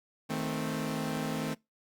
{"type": "chord", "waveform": "sawtooth", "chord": "A diminished", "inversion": "second", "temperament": "equal with one note detuned", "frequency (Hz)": [157.19, 220, 261.6], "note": ["Eb3", "A3", "C4"], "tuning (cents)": [18, 0, 0], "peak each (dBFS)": -32, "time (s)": [0.29, 1.55], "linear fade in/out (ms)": 20, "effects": ["noise-tail reverb RT60 0.2 s tail -23 dB re dry", "Opus 48 kbps"]}